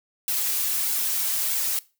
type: noise with flanger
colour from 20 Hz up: blue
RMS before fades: -25 dBFS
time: 0.28-1.79 s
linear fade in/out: 2 ms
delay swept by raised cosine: 1.6 to 5.6 ms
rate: 1.6 Hz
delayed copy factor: -0.9
effects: noise-tail reverb RT60 0.3 s tail -20 dB re dry